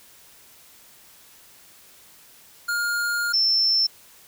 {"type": "tone pair in turn", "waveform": ["square", "sine"], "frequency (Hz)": [1416, 5346], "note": ["F6", "E8"], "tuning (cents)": [23, 23], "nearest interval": "octave + major seventh", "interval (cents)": 2300, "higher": "second", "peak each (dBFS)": [-23, -17], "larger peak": "second", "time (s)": [[2.68, 3.33], [3.33, 3.87]], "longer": "first", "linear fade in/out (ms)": 10, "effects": ["white hiss -51 dBFS RMS until 4.27 s"]}